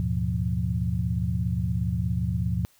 sine tone cluster, 77.8 / 105.8 / 122.8 / 175.2 Hz, D#2 / G#2 / B2 / F3, 0 / +33 / -9 / +6 cents, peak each -29 dBFS, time 0-2.65 s, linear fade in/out 0 ms, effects white hiss -61 dBFS RMS until 2.79 s

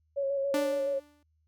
sine tone with vibrato, 553 Hz, C#5, 4 cents flat, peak -27 dBFS, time 0.16-1 s, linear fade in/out 20 ms, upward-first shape square, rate 7.1 Hz, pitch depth 21 cents each way
sawtooth tone with exponential decay, 293.7 Hz, D4, in tune, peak -23 dBFS, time 0.54-1.23 s, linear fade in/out 2 ms, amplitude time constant 150 ms
effects added 78 Hz sine -68 dBFS peak until 1.47 s

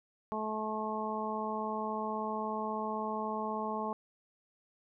harmonic tone, 216.3 Hz, A3, 29 cents flat, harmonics 1 / 2 / 3 / 4 / 5, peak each -39 / -40 / -41 / -38 / -39 dBFS, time 0.32-3.93 s, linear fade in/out 0 ms, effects none

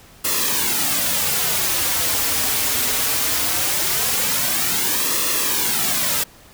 white noise with flanger, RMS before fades -20 dBFS, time 0.24-6.24 s, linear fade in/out 10 ms, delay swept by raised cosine 1.3 to 5.9 ms, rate 0.2 Hz, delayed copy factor -0.65, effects pink hiss -47 dBFS RMS until 6.53 s

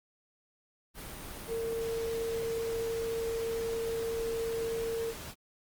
sine tone in noise, 456.9 Hz, A#4, 35 cents flat, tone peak -31 dBFS, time 1.47-5.14 s, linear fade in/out 50 ms, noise pink, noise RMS -43 dBFS, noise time 0.94-5.35 s, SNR +9 dB, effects Opus 32 kbps

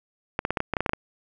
clicks, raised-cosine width 0.5 ms, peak -9 dBFS, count 11, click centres 0.391 / 0.451 / 0.506 / 0.572 / 0.604 / 0.737 / 0.768 / 0.806 / 0.862 / 0.894 / 0.934 s, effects none

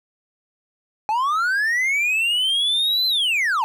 triangle linear two-way sweep, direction up then down, 830.6 to 4103 to 830.6 Hz, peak -16 dBFS, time 1.09-3.64 s, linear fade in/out 0 ms, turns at 3.07 s, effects none

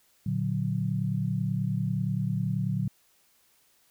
sine chord, Bb augmented, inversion none, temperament equal, 116.54 / 146.83 / 185 Hz, Bb2 / D3 / F#3, 0 / 0 / 0 cents, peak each -30 dBFS, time 0.26-2.88 s, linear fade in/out 5 ms, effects white hiss -65 dBFS RMS until 3.9 s

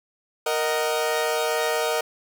sawtooth chord, D# minor, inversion second, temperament equal with one note detuned, 466.2 / 622.3 / 747.7 Hz, A#4 / D#5 / F#5, 0 / 0 / +18 cents, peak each -21 / -22 / -26 dBFS, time 0.46-2.01 s, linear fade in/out 5 ms, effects none

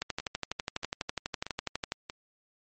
two click trains, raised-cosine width 0.2 ms, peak -14 / -20 dBFS, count 24 / 4, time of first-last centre 0.02-1.921 / 0.2-2.099 s, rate 12.1 / 1.58 Hz, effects MP3 32 kbps

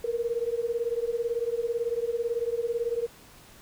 sine beating tone pair, 460.5 / 478.5 Hz, A#4 / A#4, -21 / +45 cents, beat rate 18 Hz, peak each -29 dBFS, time 0.04-3.07 s, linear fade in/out 5 ms, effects pink hiss -52 dBFS RMS until 3.61 s

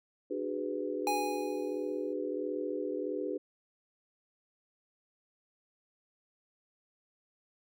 sine chord, G# half-diminished seventh, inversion second, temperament just, 299 / 373.8 / 415.3 / 498.4 Hz, D4 / F#4 / G#4 / B4, +31 / +18 / 0 / +16 cents, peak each -38 dBFS, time 0.3-3.38 s, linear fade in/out 10 ms
square tone with exponential decay, 826 Hz, G#5, 10 cents flat, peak -28 dBFS, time 1.07-2.13 s, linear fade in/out 1 ms, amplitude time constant 230 ms
effects none

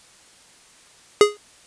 square tone with exponential decay, 415.3 Hz, G#4, in tune, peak -6 dBFS, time 1.21-1.37 s, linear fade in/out 1 ms, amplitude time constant 33 ms, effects white hiss -51 dBFS RMS until 1.66 s + resampled to 22050 Hz

